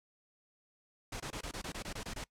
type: noise bursts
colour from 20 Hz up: pink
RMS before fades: -41 dBFS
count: 11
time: 1.12-2.241 s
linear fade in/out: 5 ms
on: 81 ms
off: 23 ms
effects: noise-tail reverb RT60 0.1 s tail -22 dB re dry + low-pass 9000 Hz 12 dB/octave